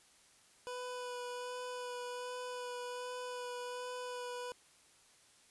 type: tone with vibrato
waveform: 25% pulse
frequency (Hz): 494.8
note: B4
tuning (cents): +3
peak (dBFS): -37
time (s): 0.67-4.52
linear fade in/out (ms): 0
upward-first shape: sine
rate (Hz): 1.3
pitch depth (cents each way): 13
effects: white hiss -65 dBFS RMS until 5.5 s + resampled to 24000 Hz